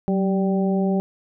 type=harmonic tone with a mistuned harmonic; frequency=194.6 Hz; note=G3; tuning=12 cents flat; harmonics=1 / 2 / 3 / 4; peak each=-19 / -25 / -29 / -31 dBFS; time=0.08-1 s; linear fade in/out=0 ms; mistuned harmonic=1; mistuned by=-48 cents; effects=none